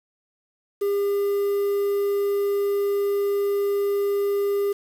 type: tone with quantisation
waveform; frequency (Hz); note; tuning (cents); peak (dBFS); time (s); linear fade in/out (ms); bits
triangle; 402.7; G4; +47; -18; 0.81-4.73; 10; 7
effects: none